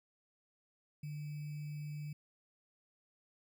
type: tone with sample-and-hold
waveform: sine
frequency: 148.7 Hz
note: D3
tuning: 22 cents sharp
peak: -40 dBFS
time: 1.03-2.13 s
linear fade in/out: 5 ms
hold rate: 2450 Hz
effects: none